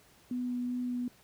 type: tone with vibrato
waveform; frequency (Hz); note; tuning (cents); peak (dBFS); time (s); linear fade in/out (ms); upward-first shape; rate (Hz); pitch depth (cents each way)
sine; 246.9; B3; 0; -31; 0.31-1.08; 2; sine; 2.6; 10
effects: pink hiss -61 dBFS RMS until 1.23 s + high-pass 60 Hz 12 dB/octave